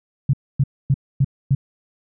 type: tone bursts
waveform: sine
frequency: 136.5 Hz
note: C#3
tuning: 26 cents flat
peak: -12 dBFS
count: 5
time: 0.29-1.55 s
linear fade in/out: 5 ms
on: 44 ms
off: 260 ms
effects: none